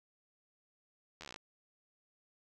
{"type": "slowing click train", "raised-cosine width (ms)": 0.2, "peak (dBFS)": -29, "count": 11, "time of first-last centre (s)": [1.21, 1.361], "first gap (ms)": 12, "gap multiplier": 1.05, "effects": []}